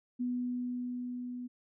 sine tone with level ramp, 246.9 Hz, B3, in tune, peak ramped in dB -30 to -38 dBFS, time 0.19-1.48 s, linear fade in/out 20 ms, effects none

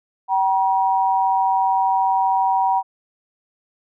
sine tone pair together, 769 / 956.1 Hz, G5 / A#5, -33 / +44 cents, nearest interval major third, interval 377 cents, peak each -18 dBFS, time 0.28-2.83 s, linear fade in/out 50 ms, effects none

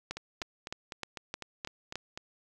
two click trains, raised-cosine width 0.2 ms, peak -22 / -18 dBFS, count 9 / 7, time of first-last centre 0.17-2.175 / 0.11-1.956 s, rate 3.99 / 3.25 Hz, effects none

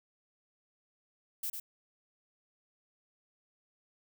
violet noise with echo, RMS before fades -36 dBFS, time 1.43-1.5 s, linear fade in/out 5 ms, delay 100 ms, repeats 1, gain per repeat -5 dB, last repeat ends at 1.6 s, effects none

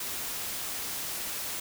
white noise, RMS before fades -35 dBFS, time 0-1.6 s, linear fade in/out 5 ms, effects none

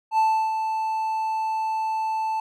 triangle tone with ADSR envelope, 880 Hz, A5, in tune, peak -14 dBFS, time 0.11-2.4 s, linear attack 70 ms, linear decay 330 ms, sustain -7 dB, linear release 3 ms, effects none

